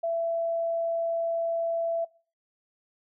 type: tone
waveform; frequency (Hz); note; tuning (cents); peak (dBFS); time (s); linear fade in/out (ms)
sine; 668; E5; +23; -25; 0.03-2.05; 10
effects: noise-tail reverb RT60 0.4 s tail -22 dB re dry